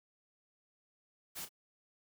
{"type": "noise with echo", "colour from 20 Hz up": "white", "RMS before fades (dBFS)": -43, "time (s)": [1.35, 1.46], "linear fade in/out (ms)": 20, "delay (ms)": 33, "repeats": 1, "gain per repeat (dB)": -11, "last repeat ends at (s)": 1.493, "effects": []}